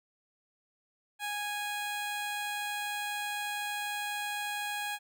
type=tone; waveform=15% pulse; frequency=827 Hz; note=G#5; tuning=8 cents flat; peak=-27 dBFS; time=1.19-4.99 s; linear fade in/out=50 ms; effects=none